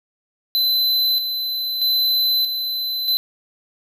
square tone with tremolo, 4033 Hz, B7, 36 cents sharp, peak -16 dBFS, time 0.55-3.17 s, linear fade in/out 0 ms, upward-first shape square, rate 0.79 Hz, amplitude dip 50%, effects none

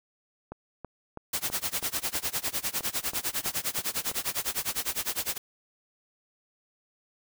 click train, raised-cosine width 1 ms, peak -24 dBFS, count 12, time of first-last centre 0.52-4.115 s, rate 3.06 Hz
white noise with tremolo, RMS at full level -28 dBFS, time 1.33-5.38 s, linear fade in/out 5 ms, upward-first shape sine, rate 9.9 Hz, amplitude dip 95%
effects none

